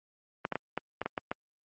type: clicks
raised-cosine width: 0.5 ms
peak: -15 dBFS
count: 8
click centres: 0.451 / 0.523 / 0.556 / 0.776 / 1.016 / 1.06 / 1.178 / 1.315 s
effects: high-pass 150 Hz 12 dB/octave + Opus 24 kbps